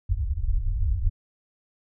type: low-pass noise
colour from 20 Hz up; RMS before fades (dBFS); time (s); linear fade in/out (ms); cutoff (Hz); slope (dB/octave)
pink; -24; 0.09-1.1; 10; 100; 96
effects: none